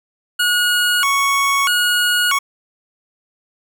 25% pulse tone with vibrato, 1268 Hz, D#6, 32 cents sharp, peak -10 dBFS, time 0.39-2.39 s, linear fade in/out 10 ms, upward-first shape square, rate 0.78 Hz, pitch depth 230 cents each way, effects none

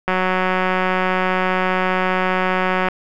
click train, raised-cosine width 0.5 ms, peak -4 dBFS, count 520, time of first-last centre 0.08-2.885 s, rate 185 Hz, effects none

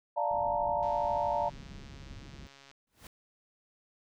sine chord, Bb major seventh, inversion first, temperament equal, 587.3 / 698.5 / 880 / 932.3 Hz, D5 / F5 / A5 / Bb5, 0 / 0 / 0 / 0 cents, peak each -33 dBFS, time 0.16-1.5 s, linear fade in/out 20 ms
pink low-pass noise, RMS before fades -47 dBFS, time 0.31-2.47 s, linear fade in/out 0 ms, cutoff 250 Hz, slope 12 dB/octave
click train, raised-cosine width 0.2 ms, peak -37 dBFS, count 261, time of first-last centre 0.83-2.714 s, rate 138 Hz
pink noise with exponential growth, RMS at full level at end -46 dBFS, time 2.87-3.07 s, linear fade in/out 2 ms, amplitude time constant 42 ms
effects none

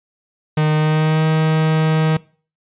45% pulse tone with pitch glide, 153.8 to 157.67 Hz, D#3 to D#3, -20 to +23 cents, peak -13 dBFS, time 0.57-2.17 s, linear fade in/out 5 ms, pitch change +43 cents, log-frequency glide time 0.76-1.24 s, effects noise-tail reverb RT60 0.4 s tail -22 dB re dry + resampled to 8000 Hz

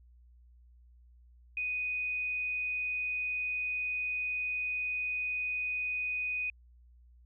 sine tone, 2489 Hz, D#7, in tune, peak -31 dBFS, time 1.57-6.5 s, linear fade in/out 2 ms, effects added 60 Hz sine -56 dBFS peak until 7.25 s

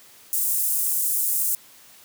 pink high-pass noise, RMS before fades -23 dBFS, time 0.33-1.55 s, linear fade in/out 0 ms, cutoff 8900 Hz, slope 24 dB/octave, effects white hiss -50 dBFS RMS until 2.04 s + high-pass 80 Hz 12 dB/octave

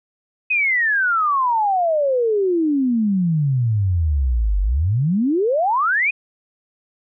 sine exponential two-way sweep, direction down then up, 2550 to 46.25 to 2550 Hz, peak -15 dBFS, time 0.5-6.11 s, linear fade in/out 10 ms, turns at 4.61 s, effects none

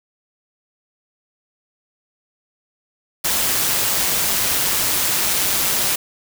white noise with amplitude modulation, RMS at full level -17 dBFS, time 3.24-5.96 s, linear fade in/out 10 ms, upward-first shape sine, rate 192 Hz, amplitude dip 45%, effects none

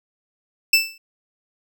25% pulse tone with exponential decay, 2649 Hz, E7, 8 cents sharp, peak -5 dBFS, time 0.73-0.98 s, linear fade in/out 5 ms, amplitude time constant 53 ms, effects none

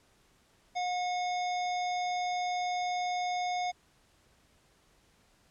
harmonic tone with a mistuned harmonic, 720 Hz, F#5, 47 cents flat, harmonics 1 / 3 / 5 / 7 / 9, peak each -30 / -40 / -44 / -47 / -49 dBFS, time 0.75-3.72 s, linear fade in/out 20 ms, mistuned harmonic 3, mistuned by +16 cents, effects pink hiss -66 dBFS RMS until 5.5 s + low-pass 10000 Hz 12 dB/octave

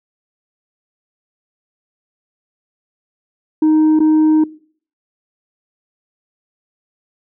sine tone with dropouts, 311.1 Hz, D#4, in tune, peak -6 dBFS, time 3.62-4.44 s, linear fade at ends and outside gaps 5 ms, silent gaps 3.992-4.002 s, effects noise-tail reverb RT60 0.5 s tail -22 dB re dry + tanh soft clip ceiling -8 dBFS

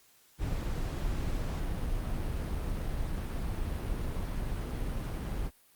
brown noise, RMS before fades -33 dBFS, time 0.38-5.51 s, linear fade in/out 50 ms, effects white hiss -63 dBFS RMS until 5.75 s + Opus 48 kbps

